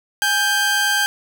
sawtooth tone pair together, 830.6 / 1572.5 Hz, G#5 / G6, 0 / +5 cents, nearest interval major seventh, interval 1105 cents, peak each -20 / -13 dBFS, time 0.22-1.06 s, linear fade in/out 0 ms, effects none

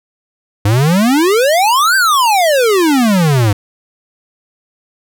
square exponential two-way sweep, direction up then down, 98 to 1594 to 98 Hz, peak -9 dBFS, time 0.65-3.53 s, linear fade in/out 5 ms, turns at 1.96 s, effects none

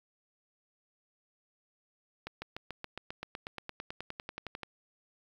accelerating click train, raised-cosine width 0.3 ms, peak -23 dBFS, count 22, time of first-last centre 2.27-4.633 s, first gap 150 ms, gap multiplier 0.97, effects 9-bit

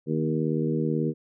harmonic tone with a mistuned harmonic, 78.4 Hz, D#2, 14 cents sharp, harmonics 2 / 3 / 4 / 5 / 6, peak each -27 / -29 / -30 / -31 / -32 dBFS, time 0.06-1.14 s, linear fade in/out 50 ms, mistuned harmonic 2, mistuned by -26 cents, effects none

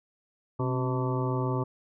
harmonic tone with a mistuned harmonic, 127.3 Hz, C3, 47 cents flat, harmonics 1 / 2 / 3 / 4 / 5 / 7 / 8 / 9, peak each -28 / -34 / -33 / -38 / -40 / -37 / -42 / -38 dBFS, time 0.59-1.64 s, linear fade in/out 10 ms, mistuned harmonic 2, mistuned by +83 cents, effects none

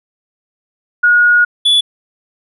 sine / triangle tone pair in turn, 1445 / 3437 Hz, F#6 / A7, -41 / -41 cents, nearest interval octave + minor third, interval 1500 cents, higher second, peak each -6 dBFS, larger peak neither, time 1.03-1.45 / 1.65-1.81 s, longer first, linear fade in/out 10 ms, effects resampled to 32000 Hz

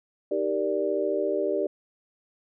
sine chord, Eb major seventh, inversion none, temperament equal, 311.1 / 392 / 466.2 / 587.3 Hz, Eb4 / G4 / Bb4 / D5, 0 / 0 / 0 / 0 cents, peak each -32 / -27 / -31 / -28 dBFS, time 0.31-1.67 s, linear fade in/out 5 ms, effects none

